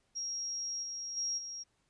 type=tone with level steps; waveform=sine; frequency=5610 Hz; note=F8; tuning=7 cents sharp; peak=-35 / -38 / -32 / -40 dBFS; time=0.15-1.64 s; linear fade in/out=20 ms; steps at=0.82 / 1.16 / 1.37 s; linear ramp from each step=20 ms; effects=pink hiss -75 dBFS RMS until 1.89 s + resampled to 22050 Hz